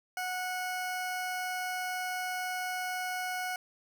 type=tone; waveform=20% pulse; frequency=734 Hz; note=F#5; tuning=14 cents flat; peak=-28 dBFS; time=0.17-3.56 s; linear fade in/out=2 ms; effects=none

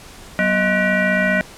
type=tone with frequency modulation; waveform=sine; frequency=1055 Hz; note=C6; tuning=14 cents sharp; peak=-14 dBFS; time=0.39-1.41 s; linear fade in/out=0 ms; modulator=433 Hz; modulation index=2.6; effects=pink hiss -40 dBFS RMS until 1.57 s + low-pass 11000 Hz 12 dB/octave

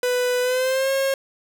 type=tone with pitch glide; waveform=45% pulse; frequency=496.4 to 541.3 Hz; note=B4 to C#5; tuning=+9 to -41 cents; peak=-19 dBFS; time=0.03-1.14 s; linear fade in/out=2 ms; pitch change=+150 cents; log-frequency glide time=0.41-0.91 s; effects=none

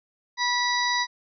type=harmonic tone; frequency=977 Hz; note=B5; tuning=19 cents flat; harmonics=1 / 2 / 4 / 5 / 6; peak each=-26 / -26 / -29 / -31 / -36 dBFS; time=0.37-1.07 s; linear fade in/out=50 ms; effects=none

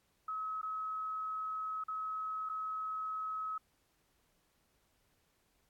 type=tone with dropouts; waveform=sine; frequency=1282 Hz; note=E6; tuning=49 cents flat; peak=-36 dBFS; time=0.28-3.58 s; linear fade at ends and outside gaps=5 ms; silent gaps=0.615-0.629 / 1.839-1.882 / 2.491-2.496 s; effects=pink hiss -75 dBFS RMS until 5.69 s + AAC 64 kbps

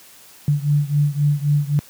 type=beating tone pair; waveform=sine; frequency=144.6 / 148.4 Hz; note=D3 / D3; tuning=-27 / +18 cents; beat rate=3.8 Hz; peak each=-17 / -19 dBFS; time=0.48-1.79 s; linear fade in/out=0 ms; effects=white hiss -46 dBFS RMS until 1.89 s + high-pass 80 Hz 12 dB/octave

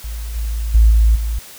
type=tone with level steps; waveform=sine; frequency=55.3 Hz; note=A1; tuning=9 cents sharp; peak=-23 / -18 / -6 / -8 / -17 dBFS; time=0.04-1.39 s; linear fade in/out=5 ms; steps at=0.35 / 0.74 / 0.9 / 1.15 s; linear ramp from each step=10 ms; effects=white hiss -38 dBFS RMS until 1.58 s

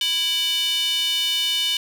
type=tone with high-pass filter; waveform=square; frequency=330.6 Hz; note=E4; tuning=5 cents sharp; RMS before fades=-22 dBFS; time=0.01-1.77 s; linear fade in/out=2 ms; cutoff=3200 Hz; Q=9.8; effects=none

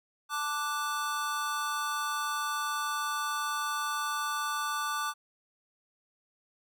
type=chord; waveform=square; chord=D major; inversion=second; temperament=equal; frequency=880 / 1174.7 / 1480 Hz; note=A5 / D6 / F#6; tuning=0 / 0 / 0 cents; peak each=-39 / -33 / -37 dBFS; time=0.29-5.14 s; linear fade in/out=50 ms; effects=none

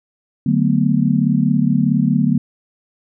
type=chord; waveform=sine; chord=B minor seventh; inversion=first; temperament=just; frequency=148.16 / 185.21 / 222.2 / 246.9 Hz; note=D3 / F#3 / A3 / B3; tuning=+16 / +2 / +17 / 0 cents; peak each=-18 dBFS; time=0.46-2.38 s; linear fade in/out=5 ms; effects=none

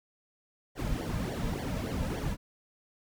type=noise with flanger; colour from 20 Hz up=brown; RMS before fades=-33 dBFS; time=0.75-2.37 s; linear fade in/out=50 ms; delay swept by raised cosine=0.77 to 2.77 ms; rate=3.5 Hz; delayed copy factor=-1; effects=none

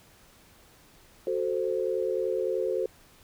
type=chord; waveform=sine; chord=F# diminished; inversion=none; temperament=equal; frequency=370 / 440 / 523.3 Hz; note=F#4 / A4 / C5; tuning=0 / 0 / 0 cents; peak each=-30 dBFS; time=1.27-2.86 s; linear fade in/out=2 ms; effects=pink hiss -57 dBFS RMS until 3.23 s

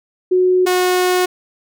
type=tone pair in turn; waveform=sine / sawtooth; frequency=366.8 / 363.8 Hz; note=F#4 / F#4; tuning=-15 / -29 cents; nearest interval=unison; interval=14 cents; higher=first; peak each=-10 / -9 dBFS; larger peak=second; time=0.31-0.66 / 0.66-1.26 s; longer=second; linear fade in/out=10 ms; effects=none

